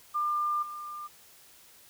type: tone with level steps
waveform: sine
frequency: 1198 Hz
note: D6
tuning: 34 cents sharp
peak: -26 / -37 dBFS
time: 0.14-1.08 s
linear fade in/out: 20 ms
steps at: 0.62 s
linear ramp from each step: 10 ms
effects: white hiss -56 dBFS RMS until 1.89 s